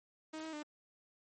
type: tone with pitch steps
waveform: sawtooth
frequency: 314.2 / 318.5 / 299.4 Hz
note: D#4 / D#4 / D4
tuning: +17 / +41 / +33 cents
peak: -38 dBFS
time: 0.33-0.63 s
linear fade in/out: 10 ms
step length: 100 ms
effects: MP3 32 kbps